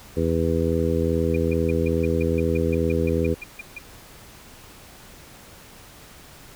harmonic tone, 82.41 Hz, E2, in tune, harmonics 1 / 2 / 3 / 4 / 5 / 6, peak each -25 / -27 / -27 / -28 / -26 / -26 dBFS, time 0.16-3.35 s, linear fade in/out 20 ms
sine tone bursts, 2414 Hz, D7, 47 cents sharp, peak -31 dBFS, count 15, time 1.34-3.785 s, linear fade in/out 5 ms, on 23 ms, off 150 ms
effects pink hiss -46 dBFS RMS until 6.55 s

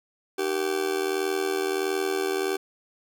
40% pulse tone with amplitude modulation, 386.3 Hz, G4, 25 cents flat, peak -20 dBFS, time 0.38-2.57 s, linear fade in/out 10 ms, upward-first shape sine, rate 81.5 Hz, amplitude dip 80%, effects none

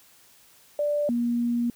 sine tone pair in turn, 587.3 / 238 Hz, D5 / A#3, 0 / +36 cents, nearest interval octave + major third, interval 1564 cents, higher first, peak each -22 dBFS, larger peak neither, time 0.79-1.09 / 1.09-1.7 s, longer second, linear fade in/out 2 ms, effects white hiss -56 dBFS RMS until 1.75 s

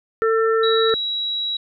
harmonic tone, 447.9 Hz, A4, 31 cents sharp, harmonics 1 / 3 / 4, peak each -16 / -22 / -28 dBFS, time 0.22-0.94 s, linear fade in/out 0 ms
sine tone, 3880 Hz, B7, 31 cents flat, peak -21 dBFS, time 0.63-1.57 s, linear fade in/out 5 ms
click, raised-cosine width 0.2 ms, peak -23 dBFS, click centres 0.895 s
effects none

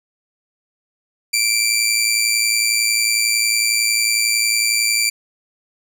15% pulse tone with amplitude modulation, 2347 Hz, D7, 2 cents flat, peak -6 dBFS, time 1.33-5.1 s, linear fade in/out 10 ms, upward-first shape sine, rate 111 Hz, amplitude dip 50%, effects none

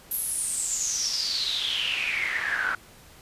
pink noise with band-pass filter sweep, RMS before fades -28 dBFS, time 0.11-2.75 s, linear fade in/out 2 ms, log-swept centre 12000 to 1400 Hz, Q 9.9, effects pink hiss -51 dBFS RMS until 3.21 s + resampled to 32000 Hz

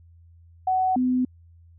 sine tone pair in turn, 748 / 252.9 Hz, F#5 / B3, +19 / +41 cents, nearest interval octave + perfect fifth, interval 1878 cents, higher first, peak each -19 dBFS, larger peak neither, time 0.67-0.96 / 0.96-1.25 s, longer neither, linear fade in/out 5 ms, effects added 84 Hz sine -49 dBFS peak until 1.78 s

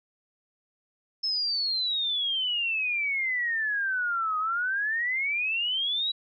sine exponential two-way sweep, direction down then up, 5274 to 1243 to 3935 Hz, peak -25 dBFS, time 1.23-6.12 s, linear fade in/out 10 ms, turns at 4.38 s, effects none

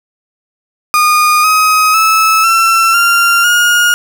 35% pulse tone with pitch steps, 1224 / 1262.8 / 1302.8 / 1344.1 / 1386.6 / 1430.6 Hz, D#6 / D#6 / E6 / E6 / F6 / F6, -29 / +25 / -21 / +33 / -13 / +41 cents, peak -5 dBFS, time 0.94-3.94 s, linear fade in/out 0 ms, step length 500 ms, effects none

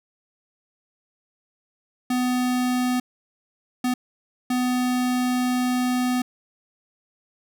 square tone bursts at uneven times, 250 Hz, B3, 21 cents sharp, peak -21 dBFS, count 3, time 2.1-3 / 3.84-3.94 / 4.5-6.22 s, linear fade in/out 5 ms, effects none

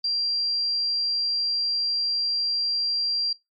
sine tone, 4743 Hz, D8, 16 cents sharp, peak -22 dBFS, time 0.04-3.33 s, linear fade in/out 5 ms, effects noise-tail reverb RT60 0.2 s tail -24 dB re dry + MP3 32 kbps

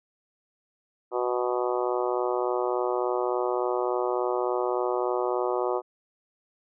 harmonic tone, 123.47 Hz, B2, in tune, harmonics 3 / 4 / 5 / 6 / 7 / 8 / 9 / 10, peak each -28 / -30 / -32 / -34 / -35 / -36 / -37 / -38 dBFS, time 1.11-5.82 s, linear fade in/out 50 ms, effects none

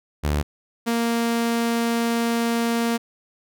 sawtooth tone pair in turn, 73.9 / 232.7 Hz, D2 / A#3, +11 / -3 cents, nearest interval octave + minor sixth, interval 1986 cents, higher second, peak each -16 dBFS, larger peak neither, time 0.23-0.43 / 0.86-2.98 s, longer second, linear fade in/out 20 ms, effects none

